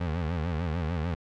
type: tone with vibrato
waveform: 25% pulse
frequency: 82.41 Hz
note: E2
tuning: in tune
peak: -24 dBFS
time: 0-1.15 s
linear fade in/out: 10 ms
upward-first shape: sine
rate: 6.7 Hz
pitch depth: 140 cents each way
effects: low-pass 3000 Hz 12 dB/octave